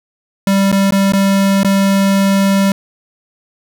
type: tone with dropouts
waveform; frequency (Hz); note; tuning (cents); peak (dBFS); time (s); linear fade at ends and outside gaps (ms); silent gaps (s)
square; 196; G3; 0; -10; 0.47-2.72; 2; 0.717-0.725 / 0.908-0.922 / 1.122-1.134 / 1.633-1.646
effects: none